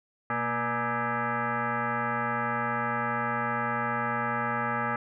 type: tone with frequency modulation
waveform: sine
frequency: 233.1 Hz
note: A#3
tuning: in tune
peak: -26 dBFS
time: 0.3-4.96 s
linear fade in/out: 2 ms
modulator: 357 Hz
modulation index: 4.5
effects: none